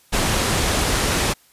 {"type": "low-pass noise", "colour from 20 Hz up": "pink", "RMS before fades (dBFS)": -20, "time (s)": [0.12, 1.34], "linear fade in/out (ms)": 20, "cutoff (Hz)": 11000, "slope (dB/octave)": 24, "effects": ["white hiss -55 dBFS RMS until 1.52 s", "resampled to 32000 Hz"]}